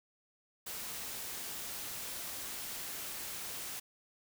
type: noise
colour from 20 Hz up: white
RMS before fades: -42 dBFS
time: 0.66-3.8 s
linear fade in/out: 10 ms
effects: none